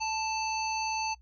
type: harmonic tone with a mistuned harmonic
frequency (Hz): 880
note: A5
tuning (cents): 0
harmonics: 1 / 3 / 5 / 7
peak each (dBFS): -31 / -36 / -38 / -39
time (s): 0-1.15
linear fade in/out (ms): 20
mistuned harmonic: 5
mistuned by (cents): +38
effects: noise-tail reverb RT60 0.1 s tail -23 dB re dry + added 60 Hz sine -54 dBFS peak until 1.21 s